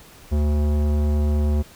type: tone with tanh clipping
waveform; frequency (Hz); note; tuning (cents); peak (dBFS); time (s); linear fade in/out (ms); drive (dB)
sine; 74.2; D2; +18; -19; 0.31-1.63; 20; 17
effects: pink hiss -47 dBFS RMS until 1.75 s